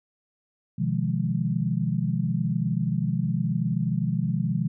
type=chord; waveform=sine; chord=F minor seventh; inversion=second; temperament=equal with one note detuned; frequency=127.46 / 155.56 / 174.61 / 207.7 Hz; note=C3 / Eb3 / F3 / Ab3; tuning=-45 / 0 / 0 / 0 cents; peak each=-28 / -28 / -27 / -30 dBFS; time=0.78-4.68 s; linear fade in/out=10 ms; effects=none